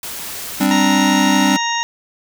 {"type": "noise", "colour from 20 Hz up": "white", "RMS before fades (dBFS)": -28, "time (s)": [0.03, 0.66], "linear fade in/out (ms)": 2}
{"type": "chord", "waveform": "square", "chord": "G suspended fourth", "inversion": "none", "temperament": "just", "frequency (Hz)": [196, 261.3, 294], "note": ["G3", "C4", "D4"], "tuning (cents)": [0, -2, 2], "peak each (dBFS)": -18, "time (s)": [0.6, 1.57], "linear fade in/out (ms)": 10}
{"type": "harmonic tone", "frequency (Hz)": 934, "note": "A#5", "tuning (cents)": 3, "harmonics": [1, 2, 3, 4, 6, 7], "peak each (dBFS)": [-20, -23, -25, -26, -28, -28], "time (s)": [0.71, 1.83], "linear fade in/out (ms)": 0}
{"effects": []}